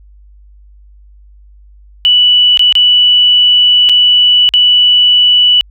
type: tone with dropouts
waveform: sine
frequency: 2960 Hz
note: F#7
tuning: in tune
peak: -4 dBFS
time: 2.05-5.61 s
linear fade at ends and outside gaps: 0 ms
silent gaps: 2.574-2.594 / 2.725-2.753 / 3.89-3.895 / 4.49-4.538 s
effects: added 50 Hz sine -37 dBFS peak until 5.7 s